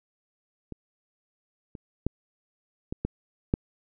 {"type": "clicks", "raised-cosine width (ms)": 3, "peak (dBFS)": [-24, -27, -12, -18, -14, -9], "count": 6, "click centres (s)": [0.723, 1.752, 2.066, 2.925, 3.05, 3.539], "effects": []}